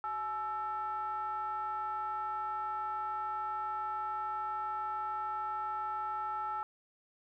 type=ring-modulated tone; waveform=triangle; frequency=236.5 Hz; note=A#3; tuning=25 cents sharp; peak=-29 dBFS; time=0.04-6.63 s; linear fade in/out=0 ms; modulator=1090 Hz; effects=none